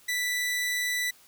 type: tone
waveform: sawtooth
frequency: 1975.5 Hz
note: B6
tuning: in tune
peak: -23 dBFS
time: 0.08-1.11 s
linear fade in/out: 10 ms
effects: white hiss -57 dBFS RMS until 1.27 s